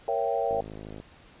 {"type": "chord", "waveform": "sine", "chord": "A# diminished seventh", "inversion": "none", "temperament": "equal with one note detuned", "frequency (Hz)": [466.2, 554.4, 673.1, 784], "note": ["A#4", "C#5", "E5", "G5"], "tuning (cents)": [0, 0, 36, 0], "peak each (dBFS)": -30, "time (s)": [0.08, 0.61], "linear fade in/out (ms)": 2}
{"type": "click train", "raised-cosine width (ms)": 2, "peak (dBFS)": -27, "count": 27, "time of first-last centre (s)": [0.51, 1.001], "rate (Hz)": 53}
{"effects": ["pink hiss -54 dBFS RMS until 1.4 s", "resampled to 8000 Hz"]}